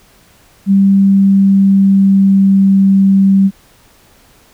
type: tone with pitch glide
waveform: sine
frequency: 196 to 194.53 Hz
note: G3 to G3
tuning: 0 to -13 cents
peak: -5 dBFS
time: 0.66-3.51 s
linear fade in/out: 50 ms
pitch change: -13 cents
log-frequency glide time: 0.95-2.81 s
effects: pink hiss -47 dBFS RMS until 4.53 s